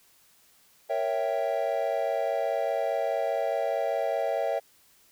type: chord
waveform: triangle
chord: A# diminished seventh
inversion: none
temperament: equal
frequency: 466.2 / 554.4 / 659.3 / 784 Hz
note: A#4 / C#5 / E5 / G5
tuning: 0 / 0 / 0 / 0 cents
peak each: -32 / -28 / -27 / -31 dBFS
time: 0.89-4.6 s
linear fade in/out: 20 ms
effects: white hiss -61 dBFS RMS until 5.11 s